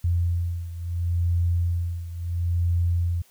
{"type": "beating tone pair", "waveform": "sine", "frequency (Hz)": [86.1, 86.83], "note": ["F2", "F2"], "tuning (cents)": [-24, -9], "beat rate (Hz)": 0.73, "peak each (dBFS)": [-23, -27], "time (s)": [0.04, 3.22], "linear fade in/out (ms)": 5, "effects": ["white hiss -58 dBFS RMS until 3.3 s"]}